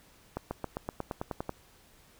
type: accelerating click train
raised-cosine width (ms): 1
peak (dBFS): -19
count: 11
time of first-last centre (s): 0.37-1.494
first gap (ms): 140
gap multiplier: 0.95
effects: pink hiss -60 dBFS RMS until 2.19 s